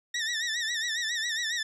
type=tone with vibrato; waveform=20% pulse; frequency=1843 Hz; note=A#6; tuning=20 cents flat; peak=-23 dBFS; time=0.14-1.63 s; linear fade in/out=5 ms; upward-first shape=sine; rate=7.3 Hz; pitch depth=97 cents each way; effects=resampled to 24000 Hz